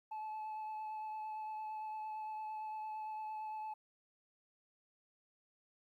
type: tone with vibrato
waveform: sine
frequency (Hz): 864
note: A5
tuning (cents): -32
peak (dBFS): -38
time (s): 0.11-3.74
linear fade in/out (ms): 10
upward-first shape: triangle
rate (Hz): 8.8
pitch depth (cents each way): 17
effects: tanh soft clip ceiling -40 dBFS + 13-bit